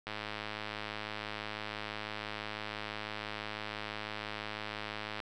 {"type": "click train", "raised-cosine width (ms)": 0.3, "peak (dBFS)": -22, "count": 545, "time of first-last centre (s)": [0.07, 5.202], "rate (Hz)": 106, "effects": []}